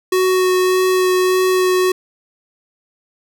square tone with vibrato, 370 Hz, F#4, in tune, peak -13 dBFS, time 0.12-1.92 s, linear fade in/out 5 ms, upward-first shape sine, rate 1.7 Hz, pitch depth 10 cents each way, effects none

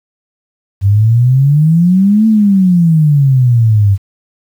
sine exponential two-way sweep, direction up then down, 96 to 223.3 to 96 Hz, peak -5 dBFS, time 0.81-3.98 s, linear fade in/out 50 ms, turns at 2.27 s, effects 7-bit

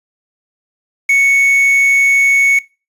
triangle tone with quantisation, 2217 Hz, C#7, in tune, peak -6 dBFS, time 1.09-2.59 s, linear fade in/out 5 ms, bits 5, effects noise-tail reverb RT60 0.3 s tail -22 dB re dry + resampled to 32000 Hz

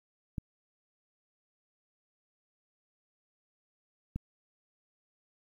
clicks, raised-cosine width 5 ms, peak -22 dBFS, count 2, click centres 0.382 / 4.16 s, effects 10-bit

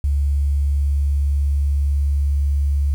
sine tone, 70.9 Hz, C#2, 40 cents sharp, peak -15 dBFS, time 0.04-2.94 s, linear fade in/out 0 ms, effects 8-bit

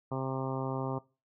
harmonic tone, 132.5 Hz, C3, 22 cents sharp, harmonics 1 / 2 / 3 / 4 / 5 / 6 / 7 / 8 / 9, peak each -35 / -38 / -40 / -41 / -42 / -43 / -43 / -44 / -45 dBFS, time 0.11-0.99 s, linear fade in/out 10 ms, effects noise-tail reverb RT60 0.3 s tail -21 dB re dry

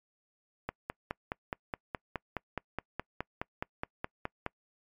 click train, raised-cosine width 0.5 ms, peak -18 dBFS, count 19, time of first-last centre 0.69-4.464 s, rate 4.77 Hz, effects noise-tail reverb RT60 0.1 s tail -26 dB re dry + MP3 96 kbps

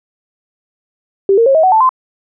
sine tone with pitch steps, 392 / 460.8 / 541.7 / 636.8 / 748.6 / 880 / 1034.5 Hz, G4 / A#4 / C#5 / D#5 / F#5 / A5 / C6, 0 / -20 / -40 / +40 / +20 / 0 / -20 cents, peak -6 dBFS, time 1.29-1.892 s, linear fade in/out 2 ms, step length 86 ms, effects none

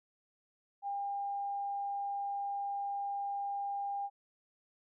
sine tone, 802 Hz, G5, 39 cents sharp, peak -34 dBFS, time 0.82-4.1 s, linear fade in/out 50 ms, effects none

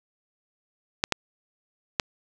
clicks, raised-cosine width 0.2 ms, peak -4 dBFS, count 3, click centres 1.039 / 1.123 / 1.998 s, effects none

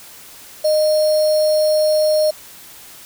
sine tone with sample-and-hold, 615 Hz, D#5, 20 cents flat, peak -12 dBFS, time 0.64-2.31 s, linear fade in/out 10 ms, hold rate 4900 Hz, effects white hiss -40 dBFS RMS until 3.05 s

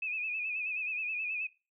sine tone with vibrato, 2530 Hz, D#7, 28 cents sharp, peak -32 dBFS, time 0.02-1.47 s, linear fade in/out 5 ms, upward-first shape sine, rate 9.4 Hz, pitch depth 74 cents each way, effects noise-tail reverb RT60 0.3 s tail -21 dB re dry

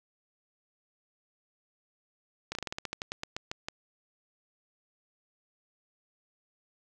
slowing click train, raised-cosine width 0.2 ms, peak -17 dBFS, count 15, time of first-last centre 2.52-3.685 s, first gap 31 ms, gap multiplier 1.14, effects none

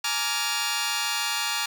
10% pulse chord, Bb dominant seventh, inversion third, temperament just, 839.1 / 932.3 / 1165.4 / 1398.5 Hz, Ab5 / Bb5 / D6 / F6, +18 / 0 / -14 / +2 cents, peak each -23 dBFS, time 0.04-1.66 s, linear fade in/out 5 ms, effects none

